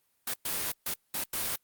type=noise bursts at uneven times; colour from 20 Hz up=white; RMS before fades=-32 dBFS; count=5; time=0.27-0.34 / 0.45-0.72 / 0.86-0.94 / 1.14-1.24 / 1.33-1.56 s; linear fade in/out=5 ms; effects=white hiss -73 dBFS RMS until 1.63 s + Opus 32 kbps